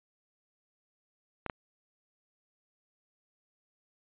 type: clicks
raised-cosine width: 0.5 ms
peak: -19 dBFS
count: 2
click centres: 1.463 / 1.498 s
effects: resampled to 8000 Hz